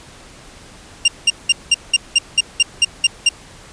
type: tone bursts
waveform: sawtooth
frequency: 2794 Hz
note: F7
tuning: in tune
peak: -5 dBFS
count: 11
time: 1.05-3.291 s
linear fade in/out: 5 ms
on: 31 ms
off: 190 ms
effects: pink hiss -41 dBFS RMS until 3.72 s + resampled to 22050 Hz